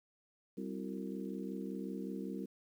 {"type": "harmonic tone with a mistuned harmonic", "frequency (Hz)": 65.3, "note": "C2", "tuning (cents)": -3, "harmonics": [3, 4, 5, 6, 7], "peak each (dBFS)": [-42, -44, -46, -48, -49], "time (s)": [0.57, 2.46], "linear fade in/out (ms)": 10, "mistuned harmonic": 6, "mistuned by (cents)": -100, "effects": ["11-bit"]}